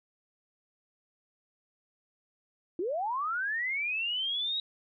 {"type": "linear sweep", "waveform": "sine", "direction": "up", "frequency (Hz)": [320.2, 3843], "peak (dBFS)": -29, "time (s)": [2.79, 4.6], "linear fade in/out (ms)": 2, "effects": []}